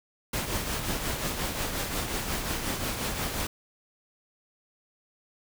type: noise with tremolo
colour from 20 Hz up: pink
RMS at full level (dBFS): -29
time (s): 0.33-3.47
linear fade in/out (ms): 5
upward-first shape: triangle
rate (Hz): 5.6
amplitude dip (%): 50
effects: none